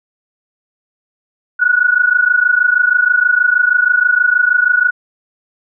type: tone pair together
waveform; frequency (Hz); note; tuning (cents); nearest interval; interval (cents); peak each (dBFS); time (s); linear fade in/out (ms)
sine; 1453.7 / 1480; F#6 / F#6; -31 / 0; unison; 31; -12; 1.59-4.91; 20
effects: none